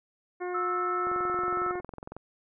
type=harmonic tone; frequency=359.1 Hz; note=F4; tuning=48 cents sharp; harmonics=1 / 2 / 3 / 4 / 5 / 6; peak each=-32 / -38 / -42 / -44 / -46 / -48 dBFS; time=0.4-1.81 s; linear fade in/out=20 ms
type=tone; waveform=sine; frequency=1313 Hz; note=E6; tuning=7 cents flat; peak=-28 dBFS; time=0.54-1.72 s; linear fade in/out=10 ms
type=click train; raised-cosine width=1 ms; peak=-26 dBFS; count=25; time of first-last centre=1.07-2.166 s; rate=21.9 Hz
effects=none